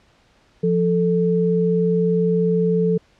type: tone pair together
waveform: sine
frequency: 174.41 / 440 Hz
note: F3 / A4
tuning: -2 / 0 cents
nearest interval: octave + major third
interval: 1602 cents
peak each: -18 dBFS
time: 0.63-2.98 s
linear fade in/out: 10 ms
effects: pink hiss -57 dBFS RMS until 3.19 s + low-pass 5000 Hz 12 dB/octave